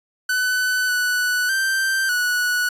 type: tone with pitch steps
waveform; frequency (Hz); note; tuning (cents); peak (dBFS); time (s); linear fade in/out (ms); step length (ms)
45% pulse; 1502 / 1483 / 1565 / 1472; F#6 / F#6 / G6 / F#6; +26 / +4 / -3 / -9; -18; 0.29-2.69; 5; 600
effects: resampled to 32000 Hz